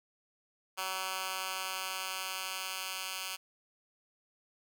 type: tone with high-pass filter sweep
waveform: 10% pulse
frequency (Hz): 188.5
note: F#3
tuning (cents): +32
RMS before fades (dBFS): -38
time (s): 0.77-3.37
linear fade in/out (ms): 20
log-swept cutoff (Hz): 1200 to 2200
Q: 0.81
effects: none